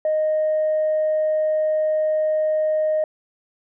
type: tone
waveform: sine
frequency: 620 Hz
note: D#5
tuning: 6 cents flat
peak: -16 dBFS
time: 0.05-3.04 s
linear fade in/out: 2 ms
effects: tanh soft clip ceiling -14 dBFS